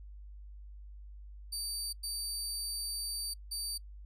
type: tone bursts at uneven times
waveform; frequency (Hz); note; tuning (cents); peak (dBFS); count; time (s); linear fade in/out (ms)
25% pulse; 4623; D8; -28; -31; 3; 1.52-1.93 / 2.03-3.34 / 3.51-3.78; 10
effects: noise-tail reverb RT60 0.1 s tail -25 dB re dry + added 50 Hz sine -46 dBFS peak until 4.05 s